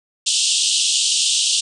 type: band-pass noise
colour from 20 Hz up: pink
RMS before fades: -18 dBFS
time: 0.26-1.61 s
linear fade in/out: 10 ms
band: 2800 to 9100 Hz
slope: 96 dB/octave
effects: none